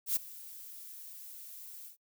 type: noise with ADSR envelope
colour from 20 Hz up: violet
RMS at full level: -28 dBFS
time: 0.06-1.97 s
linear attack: 100 ms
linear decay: 13 ms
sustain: -20 dB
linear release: 110 ms
effects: noise-tail reverb RT60 0.1 s tail -26 dB re dry